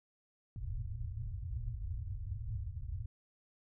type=low-pass noise; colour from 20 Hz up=white; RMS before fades=-40 dBFS; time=0.56-3.06 s; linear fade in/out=2 ms; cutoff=120 Hz; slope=96 dB/octave; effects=none